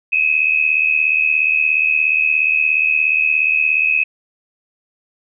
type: tone pair together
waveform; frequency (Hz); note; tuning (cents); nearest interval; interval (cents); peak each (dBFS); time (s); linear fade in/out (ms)
sine; 2510 / 2587; D#7 / E7; +15 / -33; minor second; 52; -16 / -15; 0.12-4.04; 10
effects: none